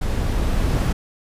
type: noise with level ramp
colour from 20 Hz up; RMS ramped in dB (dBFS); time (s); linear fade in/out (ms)
brown; -22 to -18; 0.01-0.93; 10
effects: resampled to 32000 Hz